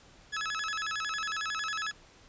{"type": "tone with vibrato", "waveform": "sawtooth", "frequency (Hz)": 1480, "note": "F#6", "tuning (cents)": 0, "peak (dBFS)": -28, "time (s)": [0.32, 1.92], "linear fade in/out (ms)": 20, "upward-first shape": "square", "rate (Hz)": 11, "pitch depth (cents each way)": 230, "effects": ["pink hiss -57 dBFS RMS until 2.28 s", "resampled to 16000 Hz"]}